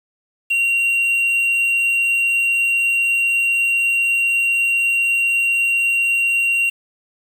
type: tone with quantisation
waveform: triangle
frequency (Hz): 2756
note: F7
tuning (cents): -24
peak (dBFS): -13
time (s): 0.5-6.7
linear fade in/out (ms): 10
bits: 6
effects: none